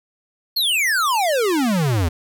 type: exponential sweep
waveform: square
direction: down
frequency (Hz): 4435 to 77.78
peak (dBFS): -17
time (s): 0.56-2.09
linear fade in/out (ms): 10
effects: none